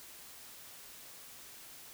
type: silence
effects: white hiss -52 dBFS RMS until 1.93 s